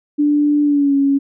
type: tone with pitch glide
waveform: sine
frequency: 293.7 to 277.7 Hz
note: D4 to C#4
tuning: 0 to +3 cents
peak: -11 dBFS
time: 0.18-1.19 s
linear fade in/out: 20 ms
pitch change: -97 cents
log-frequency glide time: 0.63-0.95 s
effects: none